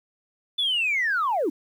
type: linear sweep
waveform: sine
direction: down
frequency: 3519 to 256.6 Hz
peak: -20 dBFS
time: 0.58-1.5 s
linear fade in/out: 10 ms
effects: tanh soft clip ceiling -17 dBFS + 9-bit